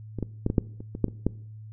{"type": "clicks", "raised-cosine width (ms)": 3, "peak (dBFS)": [-19, -15, -11, -13, -6, -25, -20, -8, -22, -9], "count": 10, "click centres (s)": [0.187, 0.227, 0.464, 0.501, 0.582, 0.805, 0.951, 1.043, 1.083, 1.266], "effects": ["noise-tail reverb RT60 0.6 s tail -21 dB re dry", "added 108 Hz sine -40 dBFS peak until 1.72 s"]}